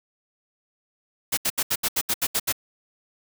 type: noise bursts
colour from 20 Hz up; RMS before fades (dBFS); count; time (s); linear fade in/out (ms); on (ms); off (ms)
white; -23; 10; 1.32-2.526; 10; 54; 74
effects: none